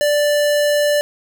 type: tone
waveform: square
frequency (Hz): 587.3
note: D5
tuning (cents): 0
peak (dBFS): -14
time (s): 0.01-1.01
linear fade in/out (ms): 0
effects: none